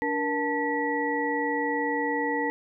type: tone cluster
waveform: sine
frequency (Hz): 290.3 / 472.8 / 881 / 1937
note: D4 / A#4 / A5 / B6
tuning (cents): -20 / +24 / +2 / -34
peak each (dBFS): -30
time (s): 0.02-2.5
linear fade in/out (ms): 0
effects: none